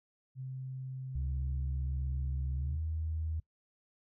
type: tone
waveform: sine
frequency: 130.81 Hz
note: C3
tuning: in tune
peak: -38 dBFS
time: 0.35-2.79 s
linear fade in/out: 50 ms
type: tone with pitch glide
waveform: sine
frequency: 69.3 to 79.6 Hz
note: C#2 to D#2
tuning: 0 to +40 cents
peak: -32 dBFS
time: 1.15-3.4 s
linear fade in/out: 5 ms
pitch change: +240 cents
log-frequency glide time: 2.56-2.79 s
effects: noise-tail reverb RT60 0.1 s tail -23 dB re dry + tanh soft clip ceiling -25 dBFS